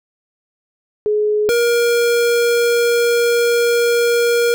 sine / square tone pair in turn, 421.7 / 473.3 Hz, G#4 / A#4, +26 / +26 cents, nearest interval major second, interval 200 cents, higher second, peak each -13 dBFS, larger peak neither, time 1.06-1.49 / 1.49-4.54 s, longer second, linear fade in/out 0 ms, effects none

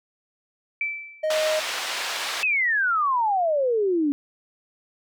sine tone with exponential decay, 2324 Hz, D7, 19 cents flat, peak -21 dBFS, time 0.81-1.41 s, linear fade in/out 2 ms, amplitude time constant 130 ms
triangle tone, 622.3 Hz, D#5, in tune, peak -19 dBFS, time 1.23-1.6 s, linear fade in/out 10 ms
white band-pass noise, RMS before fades -29 dBFS, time 1.3-2.43 s, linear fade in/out 5 ms, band 660 to 4000 Hz, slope 12 dB/octave
sine exponential sweep, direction down, 2638 to 277.2 Hz, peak -19 dBFS, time 2.43-4.12 s, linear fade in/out 0 ms
effects none

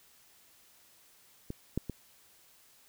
clicks, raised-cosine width 3 ms, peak -24 / -17 / -23 dBFS, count 3, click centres 1.504 / 1.776 / 1.897 s, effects white hiss -62 dBFS RMS until 2.88 s

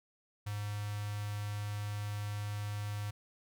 square tone with notch filter, 103.8 Hz, G#2, in tune, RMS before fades -38 dBFS, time 0.46-3.11 s, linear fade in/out 10 ms, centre 360 Hz, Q 0.51, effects none

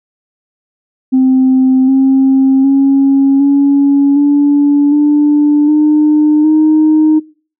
sine tone with pitch steps, 260.5 / 267.1 / 273.8 / 280.7 / 287.7 / 294.9 / 302.4 / 310 Hz, C4 / C4 / C#4 / C#4 / D4 / D4 / D#4 / D#4, -7 / +36 / -21 / +22 / -36 / +7 / -49 / -6 cents, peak -4 dBFS, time 1.12-7.2 s, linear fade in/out 20 ms, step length 760 ms, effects noise-tail reverb RT60 0.4 s tail -23 dB re dry + tanh soft clip ceiling -2 dBFS

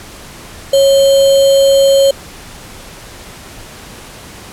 sine tone with sample-and-hold, 549 Hz, C#5, 17 cents flat, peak -5 dBFS, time 0.73-2.11 s, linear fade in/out 5 ms, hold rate 3675 Hz, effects pink hiss -33 dBFS RMS until 4.52 s + low-pass 12000 Hz 12 dB/octave

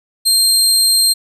25% pulse tone, 4186 Hz, C8, in tune, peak -5 dBFS, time 0.25-1.14 s, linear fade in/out 20 ms, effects none

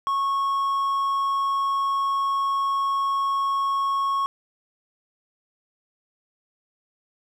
triangle tone, 1100 Hz, C#6, 14 cents flat, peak -19 dBFS, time 0.07-4.26 s, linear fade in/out 0 ms, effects none

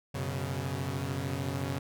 sawtooth chord, F# suspended fourth, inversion none, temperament equal with one note detuned, 92.5 / 125.19 / 138.59 Hz, F#2 / B2 / C#3, 0 / +24 / 0 cents, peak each -33 / -33 / -31 dBFS, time 0.14-1.79 s, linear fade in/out 10 ms, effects none

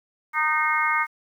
harmonic tone, 307.8 Hz, D#4, 19 cents flat, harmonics 3 / 4 / 5 / 6 / 7, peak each -27 / -24 / -28 / -30 / -24 dBFS, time 0.33-1.07 s, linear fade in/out 50 ms, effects 9-bit

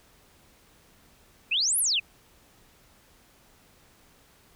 sine exponential two-way sweep, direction up then down, 2408 to 11790 to 2408 Hz, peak -22 dBFS, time 1.51-2 s, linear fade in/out 10 ms, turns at 1.79 s, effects pink hiss -59 dBFS RMS until 4.55 s

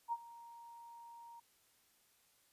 sine tone with ADSR envelope, 935 Hz, A#5, 5 cents sharp, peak -33 dBFS, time 0.08-1.4 s, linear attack 43 ms, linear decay 43 ms, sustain -19 dB, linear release 7 ms, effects white hiss -72 dBFS RMS until 2.52 s + resampled to 32000 Hz

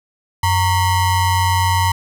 square ring-modulated tone, 508 Hz, B4, 49 cents sharp, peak -11 dBFS, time 0.43-1.92 s, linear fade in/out 5 ms, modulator 416 Hz, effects none

